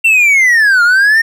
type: linear two-way sweep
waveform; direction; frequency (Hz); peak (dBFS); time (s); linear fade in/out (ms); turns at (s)
triangle; down then up; 2727 to 1387 to 1850; -4; 0.04-1.22; 10; 0.83
effects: none